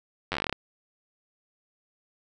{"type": "slowing click train", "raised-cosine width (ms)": 0.3, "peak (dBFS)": -12, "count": 12, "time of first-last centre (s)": [0.32, 0.527], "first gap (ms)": 10, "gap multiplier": 1.12, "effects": []}